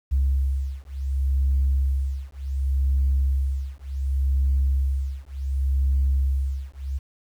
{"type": "beating tone pair", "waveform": "sine", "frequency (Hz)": [67.3, 67.98], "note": ["C2", "C#2"], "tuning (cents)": [49, -33], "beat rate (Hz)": 0.68, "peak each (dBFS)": -22, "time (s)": [0.11, 6.99], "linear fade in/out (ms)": 20, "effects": ["tanh soft clip ceiling -14 dBFS", "9-bit"]}